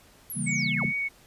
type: linear sweep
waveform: sine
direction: down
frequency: 11740 to 40.55 Hz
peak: -33 dBFS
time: 0.3-0.86 s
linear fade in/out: 0 ms
type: chord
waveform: sine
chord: C# diminished seventh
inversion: none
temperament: equal with one note detuned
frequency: 137.55 / 164.81 / 196 / 233.1 Hz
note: C#3 / E3 / G3 / Bb3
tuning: -13 / 0 / 0 / 0 cents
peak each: -33 dBFS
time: 0.34-0.93 s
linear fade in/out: 50 ms
type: tone with vibrato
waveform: sine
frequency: 2217 Hz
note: C#7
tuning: in tune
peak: -26 dBFS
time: 0.46-1.09 s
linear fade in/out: 20 ms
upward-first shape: triangle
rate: 2.5 Hz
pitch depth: 24 cents each way
effects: pink hiss -56 dBFS RMS until 1.26 s + resampled to 32000 Hz